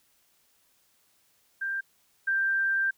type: tone pair in turn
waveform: sine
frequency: 1584 / 1577.2 Hz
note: G6 / G6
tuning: +18 / +10 cents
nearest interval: unison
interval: 8 cents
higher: first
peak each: -28 / -23 dBFS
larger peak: second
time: 1.61-1.81 / 2.27-2.91 s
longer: second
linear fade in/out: 10 ms
effects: white hiss -67 dBFS RMS until 2.97 s